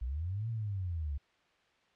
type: linear two-way sweep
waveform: sine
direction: up then down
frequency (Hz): 55 to 116.7 to 67.4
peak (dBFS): -33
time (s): 0.01-1.18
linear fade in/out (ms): 10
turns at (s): 0.49
effects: white hiss -69 dBFS RMS until 1.95 s + low-pass 3000 Hz 12 dB/octave